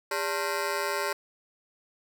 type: ring-modulated tone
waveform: 15% pulse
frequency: 490.3 Hz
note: B4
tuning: 13 cents flat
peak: -18 dBFS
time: 0.11-1.13 s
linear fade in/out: 5 ms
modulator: 85.6 Hz
effects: none